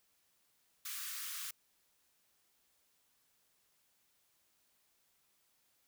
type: high-pass noise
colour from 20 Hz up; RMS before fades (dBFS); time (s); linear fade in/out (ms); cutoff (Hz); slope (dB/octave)
white; -43; 0.85-1.51; 5; 1100; 96
effects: white hiss -75 dBFS RMS until 5.87 s